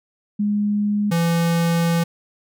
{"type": "tone pair in turn", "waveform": ["sine", "square"], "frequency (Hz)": [206.9, 168.41], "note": ["G#3", "E3"], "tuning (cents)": [-6, 37], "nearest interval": "major third", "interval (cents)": 357, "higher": "first", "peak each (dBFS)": [-17, -17], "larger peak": "neither", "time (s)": [[0.39, 1.11], [1.11, 2.04]], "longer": "second", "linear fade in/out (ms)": 10, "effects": []}